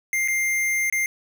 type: tone with dropouts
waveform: square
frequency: 2100 Hz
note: C7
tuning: 6 cents sharp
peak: -21 dBFS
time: 0.13-1.06 s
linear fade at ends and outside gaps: 1 ms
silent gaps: 0.277-0.283 / 0.899-0.925 s
effects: none